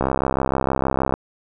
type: click train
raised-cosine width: 1 ms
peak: -5 dBFS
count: 76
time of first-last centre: 0.01-1.14 s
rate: 66.4 Hz
effects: none